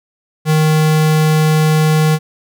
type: tone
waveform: square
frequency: 155.56 Hz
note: D#3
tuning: in tune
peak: -10 dBFS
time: 0.45-2.19 s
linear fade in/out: 50 ms
effects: none